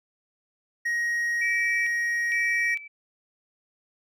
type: tone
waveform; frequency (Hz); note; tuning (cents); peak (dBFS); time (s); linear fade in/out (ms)
triangle; 1884; A#6; +18; -22; 0.85-2.75; 10
type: tone with tremolo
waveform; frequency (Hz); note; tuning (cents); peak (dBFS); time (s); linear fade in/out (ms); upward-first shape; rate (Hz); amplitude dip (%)
sine; 2312; D7; -28; -26; 1.41-2.88; 10; square; 1.1; 80
effects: none